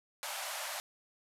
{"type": "band-pass noise", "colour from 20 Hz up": "pink", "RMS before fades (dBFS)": -40, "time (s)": [0.23, 0.8], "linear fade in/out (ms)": 0, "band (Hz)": [560, 14000], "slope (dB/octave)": 96, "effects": []}